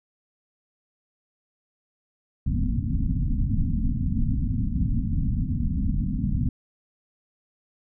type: low-pass noise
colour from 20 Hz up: pink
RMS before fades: -24 dBFS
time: 2.46-6.49 s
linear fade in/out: 5 ms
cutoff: 270 Hz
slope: 96 dB/octave
effects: none